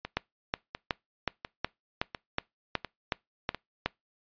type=two click trains; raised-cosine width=0.3 ms; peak=-11 / -19 dBFS; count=11 / 6; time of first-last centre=0.17-3.86 / 0.05-3.547 s; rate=2.71 / 1.43 Hz; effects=noise-tail reverb RT60 0.2 s tail -24 dB re dry + resampled to 11025 Hz